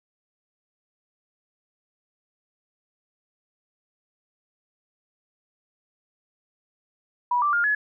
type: tone with pitch steps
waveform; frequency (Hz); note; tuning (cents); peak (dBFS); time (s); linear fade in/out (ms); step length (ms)
sine; 975 / 1172.9 / 1411.1 / 1697.6; B5 / D6 / F6 / G#6; -23 / -3 / +17 / +38; -19; 7.31-7.75; 5; 110
effects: none